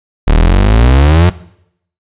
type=exponential sweep; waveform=35% pulse; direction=up; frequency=35.9 to 91.7 Hz; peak=-3 dBFS; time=0.27-1.3 s; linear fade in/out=10 ms; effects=noise-tail reverb RT60 0.7 s tail -18 dB re dry + resampled to 8000 Hz